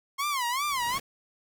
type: tone with vibrato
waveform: sawtooth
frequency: 1061 Hz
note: C6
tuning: 24 cents sharp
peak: -23 dBFS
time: 0.18-0.99 s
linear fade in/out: 20 ms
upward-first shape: sine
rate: 2.6 Hz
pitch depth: 200 cents each way
type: noise with exponential growth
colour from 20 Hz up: pink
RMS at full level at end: -38 dBFS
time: 0.35-1 s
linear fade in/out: 5 ms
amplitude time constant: 140 ms
effects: none